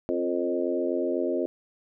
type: harmonic tone with a mistuned harmonic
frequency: 88.1 Hz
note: F2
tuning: 16 cents sharp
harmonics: 3 / 4 / 5 / 6 / 7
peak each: -31 / -28 / -32 / -32 / -32 dBFS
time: 0.09-1.46 s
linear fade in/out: 0 ms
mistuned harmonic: 4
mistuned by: -18 cents
effects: none